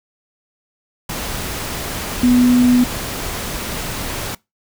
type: tone in noise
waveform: sine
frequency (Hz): 246.9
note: B3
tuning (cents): 0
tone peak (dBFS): -9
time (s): 2.23-2.84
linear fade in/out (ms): 5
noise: pink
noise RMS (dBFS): -25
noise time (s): 1.09-4.35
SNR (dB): +13
effects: noise-tail reverb RT60 0.2 s tail -22 dB re dry